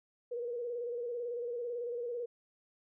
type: tone with vibrato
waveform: sine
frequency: 479 Hz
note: A#4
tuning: 47 cents sharp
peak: -35 dBFS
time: 0.31-2.26 s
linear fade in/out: 10 ms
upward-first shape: square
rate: 18 Hz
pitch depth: 40 cents each way
effects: none